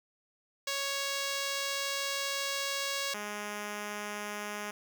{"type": "tone pair in turn", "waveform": "5% pulse", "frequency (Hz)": [554.4, 207.8], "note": ["C#5", "G#3"], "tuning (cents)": [0, 1], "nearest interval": "octave + perfect fourth", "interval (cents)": 1699, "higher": "first", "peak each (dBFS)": [-20, -25], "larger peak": "first", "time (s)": [[0.67, 3.14], [3.14, 4.71]], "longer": "first", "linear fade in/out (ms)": 5, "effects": []}